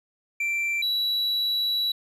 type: tone pair in turn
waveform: triangle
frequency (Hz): 2349 / 3922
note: D7 / B7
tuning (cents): 0 / -13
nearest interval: major sixth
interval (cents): 887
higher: second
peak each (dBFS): -22 / -21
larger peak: second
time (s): 0.4-0.82 / 0.82-1.92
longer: second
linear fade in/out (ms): 5
effects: resampled to 32000 Hz